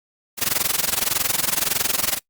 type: noise with amplitude modulation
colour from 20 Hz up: white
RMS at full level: -18 dBFS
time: 0.37-2.2 s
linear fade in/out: 50 ms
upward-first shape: sine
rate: 21.7 Hz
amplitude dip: 90%
effects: noise-tail reverb RT60 0.1 s tail -23 dB re dry + Opus 48 kbps